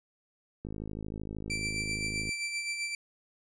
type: click train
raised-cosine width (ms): 3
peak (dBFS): -26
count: 88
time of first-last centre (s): 0.65-2.292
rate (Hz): 53
type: tone with tremolo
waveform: sawtooth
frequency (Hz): 2340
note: D7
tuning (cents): -7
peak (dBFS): -27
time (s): 1.5-2.95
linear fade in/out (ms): 2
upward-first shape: sine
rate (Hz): 7.7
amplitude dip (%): 45
effects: resampled to 22050 Hz